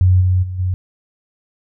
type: tone with level steps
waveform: sine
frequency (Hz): 91.8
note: F#2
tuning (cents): -13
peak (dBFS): -8 / -11 / -22 / -15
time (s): 0.01-0.74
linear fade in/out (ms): 0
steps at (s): 0.2 / 0.42 / 0.58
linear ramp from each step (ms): 20
effects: none